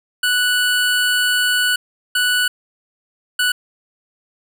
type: tone bursts at uneven times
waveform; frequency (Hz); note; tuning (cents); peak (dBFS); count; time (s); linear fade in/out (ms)
25% pulse; 1480; F#6; 0; -11; 3; 0.23-1.76 / 2.15-2.48 / 3.39-3.52; 5
effects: none